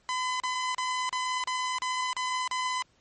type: tone bursts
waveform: sawtooth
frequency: 1012 Hz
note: B5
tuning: 42 cents sharp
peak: -24 dBFS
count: 8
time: 0.09-2.822 s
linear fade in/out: 0 ms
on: 310 ms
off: 36 ms
effects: pink hiss -66 dBFS RMS until 3 s + MP3 32 kbps